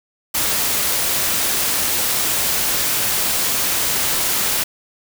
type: noise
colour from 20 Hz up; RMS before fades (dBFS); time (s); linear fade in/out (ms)
white; -19; 0.34-4.64; 10
effects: none